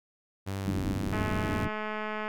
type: tone with vibrato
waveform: sawtooth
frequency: 96.6 Hz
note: G2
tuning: 25 cents flat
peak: -28 dBFS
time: 0.46-1.66 s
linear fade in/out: 20 ms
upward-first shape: triangle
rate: 2.1 Hz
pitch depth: 25 cents each way
type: low-pass noise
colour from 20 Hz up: white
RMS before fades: -33 dBFS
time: 0.65-1.69 s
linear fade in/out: 20 ms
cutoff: 320 Hz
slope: 48 dB/octave
type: click train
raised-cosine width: 0.5 ms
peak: -20 dBFS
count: 247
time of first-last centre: 1.13-2.28 s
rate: 214 Hz
effects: none